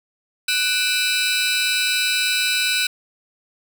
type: tone cluster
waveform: 35% pulse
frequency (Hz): 1489 / 2374 / 2616 / 3847 / 4039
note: F#6 / D7 / E7 / B7 / B7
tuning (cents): +11 / +18 / -14 / -46 / +38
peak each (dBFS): -23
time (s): 0.48-2.87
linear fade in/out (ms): 5
effects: none